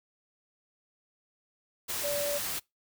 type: tone in noise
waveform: sine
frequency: 578 Hz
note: D5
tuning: 28 cents flat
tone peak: -30 dBFS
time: 2.03-2.39 s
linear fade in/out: 20 ms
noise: white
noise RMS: -34 dBFS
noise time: 1.88-2.6 s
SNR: +1 dB
effects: noise-tail reverb RT60 0.2 s tail -25 dB re dry